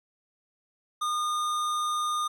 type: tone with hard clipping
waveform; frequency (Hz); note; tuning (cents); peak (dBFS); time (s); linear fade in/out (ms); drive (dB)
sine; 1219; D#6; -36; -28; 1.01-2.28; 10; 15
effects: none